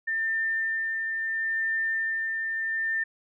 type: tone with tremolo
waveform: sine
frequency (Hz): 1797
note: A6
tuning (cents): +36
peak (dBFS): -24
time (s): 0.07-3.04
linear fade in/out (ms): 10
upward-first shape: sine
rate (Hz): 0.74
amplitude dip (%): 30
effects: none